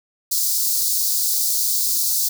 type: high-pass noise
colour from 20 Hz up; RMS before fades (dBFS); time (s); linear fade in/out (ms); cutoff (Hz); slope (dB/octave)
white; -20; 0.31-2.29; 10; 4200; 48
effects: none